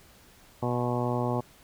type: harmonic tone with a mistuned harmonic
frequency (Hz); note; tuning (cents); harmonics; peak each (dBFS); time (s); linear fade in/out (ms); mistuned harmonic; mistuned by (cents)
122.3; B2; -16; 1 / 2 / 3 / 4 / 5 / 6 / 7 / 8 / 9; -30 / -32 / -34 / -35 / -35 / -38 / -35 / -41 / -39; 0.62-1.41; 10; 9; -16
effects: pink hiss -56 dBFS RMS until 1.63 s